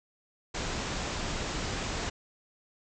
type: low-pass noise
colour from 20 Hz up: pink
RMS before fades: -34 dBFS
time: 0.54-2.1 s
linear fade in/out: 10 ms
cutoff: 7700 Hz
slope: 96 dB/octave
effects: none